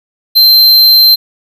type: tone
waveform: square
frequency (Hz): 4124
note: C8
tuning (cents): -26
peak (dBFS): -3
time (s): 0.35-1.16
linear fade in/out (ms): 20
effects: none